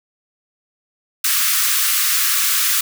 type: high-pass noise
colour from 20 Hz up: white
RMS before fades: -17 dBFS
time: 1.24-2.81 s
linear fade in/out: 5 ms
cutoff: 1100 Hz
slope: 96 dB/octave
effects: none